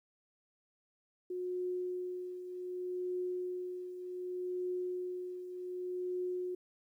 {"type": "tone with tremolo", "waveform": "sine", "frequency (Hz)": 362.4, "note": "F#4", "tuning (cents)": -36, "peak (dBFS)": -33, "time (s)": [1.3, 6.55], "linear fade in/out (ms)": 5, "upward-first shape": "triangle", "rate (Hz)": 0.66, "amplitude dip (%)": 65, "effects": ["12-bit"]}